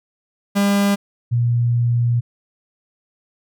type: tone pair in turn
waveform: 45% pulse / sine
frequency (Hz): 200.8 / 119.4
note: G3 / A#2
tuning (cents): +42 / +42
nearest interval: major sixth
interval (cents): 900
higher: first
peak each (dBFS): -14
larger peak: neither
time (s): 0.55-0.96 / 1.31-2.21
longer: second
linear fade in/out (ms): 20
effects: none